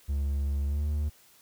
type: tone with pitch glide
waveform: triangle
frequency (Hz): 70.3 to 74.44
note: C#2 to D2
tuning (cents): +25 to +24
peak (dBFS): -24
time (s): 0.08-1.1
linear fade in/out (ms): 20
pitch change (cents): +99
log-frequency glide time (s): 0.66-0.83
effects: white hiss -59 dBFS RMS until 1.41 s